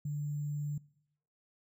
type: tone with sample-and-hold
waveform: sine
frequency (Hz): 146.83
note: D3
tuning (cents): 0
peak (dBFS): -33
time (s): 0.05-0.78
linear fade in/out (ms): 5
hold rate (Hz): 7350
effects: noise-tail reverb RT60 0.8 s tail -23 dB re dry